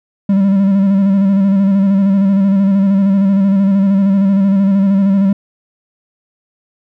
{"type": "tone with vibrato", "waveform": "triangle", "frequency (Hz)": 196, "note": "G3", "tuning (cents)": 0, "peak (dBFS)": -6, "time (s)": [0.29, 5.33], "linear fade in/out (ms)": 5, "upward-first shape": "square", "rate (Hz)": 13, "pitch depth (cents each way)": 34, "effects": []}